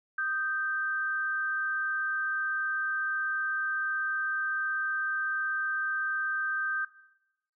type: tone pair together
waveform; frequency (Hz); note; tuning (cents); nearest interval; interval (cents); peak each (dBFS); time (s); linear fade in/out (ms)
sine; 1242.6 / 1564; D#6 / G6; -3 / -4; major third; 399; -36 / -28; 0.18-6.85; 5
effects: noise-tail reverb RT60 0.9 s tail -18 dB re dry